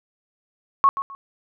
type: tone with echo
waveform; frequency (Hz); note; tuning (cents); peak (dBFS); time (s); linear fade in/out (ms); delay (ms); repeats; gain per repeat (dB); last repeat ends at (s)
sine; 1100; C#6; -14; -11; 0.84-0.89; 0; 130; 2; -12; 1.15
effects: none